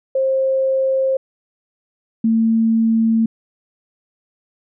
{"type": "tone pair in turn", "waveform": "sine", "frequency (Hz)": [531, 225.3], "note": ["C5", "A3"], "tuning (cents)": [25, 41], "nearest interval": "octave + minor third", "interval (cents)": 1484, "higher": "first", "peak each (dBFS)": [-14, -12], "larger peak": "second", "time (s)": [[0.15, 1.17], [2.24, 3.26]], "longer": "neither", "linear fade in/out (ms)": 5, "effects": []}